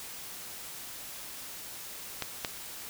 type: clicks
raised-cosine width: 0.2 ms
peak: -14 / -13 dBFS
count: 2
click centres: 2.223 / 2.448 s
effects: white hiss -43 dBFS RMS until 2.89 s